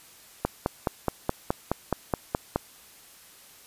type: click train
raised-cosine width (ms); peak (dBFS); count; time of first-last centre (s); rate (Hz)
1; -9; 11; 0.45-2.56; 4.74
effects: white hiss -52 dBFS RMS until 3.66 s + resampled to 32000 Hz